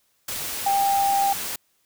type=tone in noise; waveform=sine; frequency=794 Hz; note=G5; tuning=22 cents sharp; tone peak=-18 dBFS; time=0.66-1.33 s; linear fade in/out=5 ms; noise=white; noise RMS=-30 dBFS; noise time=0.28-1.56 s; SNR=+9 dB; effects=white hiss -67 dBFS RMS until 1.85 s